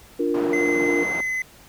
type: chord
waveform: sine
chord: Bb major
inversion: first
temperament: equal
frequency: 293.7 / 349.2 / 466.2 Hz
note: D4 / F4 / Bb4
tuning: 0 / 0 / 0 cents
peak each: -24 dBFS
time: 0.19-1.04 s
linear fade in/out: 10 ms
type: band-pass noise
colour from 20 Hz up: white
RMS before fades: -32 dBFS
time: 0.34-1.21 s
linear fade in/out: 5 ms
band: 170 to 780 Hz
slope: 12 dB/octave
type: tone with pitch glide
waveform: triangle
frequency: 2054 to 2032 Hz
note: C7 to B6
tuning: -33 to +49 cents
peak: -21 dBFS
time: 0.53-1.42 s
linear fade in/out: 2 ms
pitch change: -18 cents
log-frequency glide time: 1.19-1.26 s
effects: pink hiss -49 dBFS RMS until 1.68 s